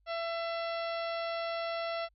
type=harmonic tone with a mistuned harmonic; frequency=670 Hz; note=E5; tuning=28 cents sharp; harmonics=1 / 2 / 3 / 4 / 5 / 6 / 7 / 8; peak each=-34 / -40 / -44 / -46 / -48 / -50 / -51 / -52 dBFS; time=0.06-2.09 s; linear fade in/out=50 ms; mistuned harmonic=7; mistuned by=-89 cents; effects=added 50 Hz sine -67 dBFS peak until 2.14 s

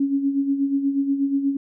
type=tone with tremolo; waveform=sine; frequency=277.2 Hz; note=C#4; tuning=in tune; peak=-16 dBFS; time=0-1.57 s; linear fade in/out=5 ms; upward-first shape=sine; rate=8.3 Hz; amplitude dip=60%; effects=none

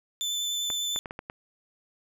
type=tone with vibrato; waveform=30% pulse; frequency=3520 Hz; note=A7; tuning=in tune; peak=-25 dBFS; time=0.21-0.99 s; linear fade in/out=0 ms; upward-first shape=sine; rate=9.9 Hz; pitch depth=11 cents each way
type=clicks; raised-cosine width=0.5 ms; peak=-21 dBFS; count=6; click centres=0.702 / 0.961 / 1.058 / 1.109 / 1.191 / 1.299 s
effects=none

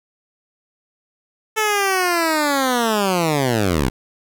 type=linear sweep; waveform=10% pulse; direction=down; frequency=440 to 57.5 Hz; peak=-8 dBFS; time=1.56-3.9 s; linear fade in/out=20 ms; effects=none

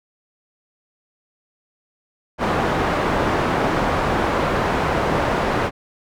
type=low-pass noise; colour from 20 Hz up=white; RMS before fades=-20 dBFS; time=2.38-5.71 s; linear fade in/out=50 ms; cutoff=1000 Hz; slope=12 dB/octave; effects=none

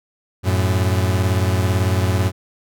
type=beating tone pair; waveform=40% pulse; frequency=92.5 / 110.5 Hz; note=F#2 / A2; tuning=0 / +8 cents; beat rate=18 Hz; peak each=-16 / -20 dBFS; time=0.43-2.32 s; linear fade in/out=50 ms; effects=none

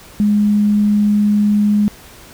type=tone; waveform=sine; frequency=207.7 Hz; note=G#3; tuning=in tune; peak=-10 dBFS; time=0.2-1.88 s; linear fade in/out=0 ms; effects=pink hiss -40 dBFS RMS until 2.33 s

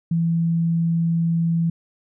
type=tone; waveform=sine; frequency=166.7 Hz; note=E3; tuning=20 cents sharp; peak=-17 dBFS; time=0.11-1.7 s; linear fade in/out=5 ms; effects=none

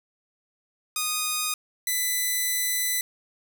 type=tone pair in turn; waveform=5% pulse; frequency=1238 / 1997.8 Hz; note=D#6 / B6; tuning=-9 / +19 cents; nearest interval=minor sixth; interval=828 cents; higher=second; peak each=-13 / -13 dBFS; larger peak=neither; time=0.96-1.54 / 1.87-3.01 s; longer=second; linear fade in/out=2 ms; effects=none

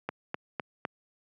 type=click train; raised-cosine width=0.5 ms; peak=-16 dBFS; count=4; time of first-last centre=0.09-0.851 s; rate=3.94 Hz; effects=high-pass 150 Hz 12 dB/octave

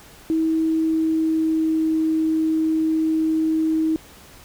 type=tone with pitch glide; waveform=sine; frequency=321.3 to 317.8 Hz; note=E4 to D#4; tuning=-44 to +37 cents; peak=-17 dBFS; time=0.3-3.96 s; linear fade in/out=0 ms; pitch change=-19 cents; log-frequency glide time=0.52-1.98 s; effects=pink hiss -46 dBFS RMS until 4.44 s

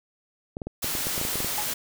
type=clicks; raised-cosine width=2 ms; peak=-19 dBFS; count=12; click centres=0.569 / 0.618 / 0.67 / 0.844 / 0.952 / 1.069 / 1.179 / 1.214 / 1.251 / 1.356 / 1.404 / 1.446 s
type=noise; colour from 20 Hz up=white; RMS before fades=-29 dBFS; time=0.82-1.74 s; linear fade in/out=10 ms
type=tone with exponential decay; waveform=sine; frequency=840 Hz; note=G#5; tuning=19 cents sharp; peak=-25 dBFS; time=1.58-1.7 s; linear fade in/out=1 ms; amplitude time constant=25 ms
effects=none

